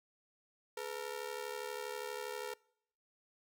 sawtooth ring-modulated tone, 459.5 Hz, A#4, 25 cents flat, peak -33 dBFS, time 0.77-2.54 s, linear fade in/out 2 ms, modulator 36.2 Hz, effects noise-tail reverb RT60 0.7 s tail -25 dB re dry

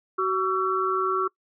sine tone cluster, 376.4 / 1132 / 1341 Hz, F#4 / C#6 / E6, +30 / +36 / +29 cents, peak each -26 dBFS, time 0.18-1.28 s, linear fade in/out 10 ms, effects noise-tail reverb RT60 0.1 s tail -22 dB re dry

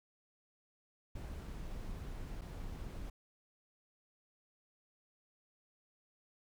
brown noise with dropouts, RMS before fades -44 dBFS, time 1.15-3.1 s, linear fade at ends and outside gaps 5 ms, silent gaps 2.412-2.416 s, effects none

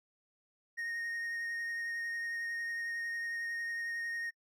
triangle tone with vibrato, 1857 Hz, A#6, 7 cents flat, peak -34 dBFS, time 0.77-4.31 s, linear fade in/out 20 ms, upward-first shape triangle, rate 11 Hz, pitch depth 13 cents each way, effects noise-tail reverb RT60 0.1 s tail -25 dB re dry

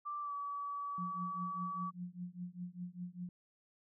sine tone with pitch glide, 1174.7 to 1143.2 Hz, D6 to D6, 0 to -47 cents, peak -38 dBFS, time 0.05-1.91 s, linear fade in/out 20 ms, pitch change -47 cents, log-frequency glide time 0.21-0.33 s
sine tone with tremolo, 178 Hz, F3, 33 cents sharp, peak -38 dBFS, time 0.98-3.29 s, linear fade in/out 2 ms, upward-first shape triangle, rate 5 Hz, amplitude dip 100%
effects none

